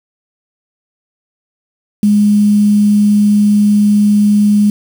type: tone with quantisation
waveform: sine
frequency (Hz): 207.1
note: G#3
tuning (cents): -5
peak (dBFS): -6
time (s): 2.03-4.7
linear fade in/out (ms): 2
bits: 5
effects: none